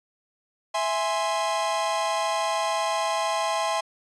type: chord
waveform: 45% pulse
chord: E augmented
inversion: none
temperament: equal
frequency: 659.3 / 830.6 / 1046.5 Hz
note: E5 / G#5 / B#5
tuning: 0 / 0 / 0 cents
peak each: -28 dBFS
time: 0.74-3.81 s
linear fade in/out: 10 ms
effects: resampled to 22050 Hz